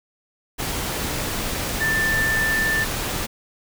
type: tone in noise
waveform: sine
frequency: 1773 Hz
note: A6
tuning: 13 cents sharp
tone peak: -19 dBFS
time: 1.8-2.85 s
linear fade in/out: 20 ms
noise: pink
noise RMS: -26 dBFS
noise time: 0.58-3.27 s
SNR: +4 dB
effects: none